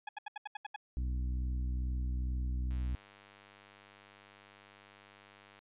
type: tone bursts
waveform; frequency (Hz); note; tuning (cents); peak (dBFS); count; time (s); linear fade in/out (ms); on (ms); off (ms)
sawtooth; 839; G#5; +17; -34; 8; 0.07-0.762; 5; 20; 76
type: harmonic tone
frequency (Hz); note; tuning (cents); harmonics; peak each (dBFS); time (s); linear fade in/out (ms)
62.3; B1; +16; 1 / 2 / 3 / 4 / 5; -32 / -45 / -51 / -51 / -55; 0.97-2.95; 0
type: click train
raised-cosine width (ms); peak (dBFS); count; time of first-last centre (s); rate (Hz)
0.3; -40; 289; 2.71-5.59; 100
effects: resampled to 8000 Hz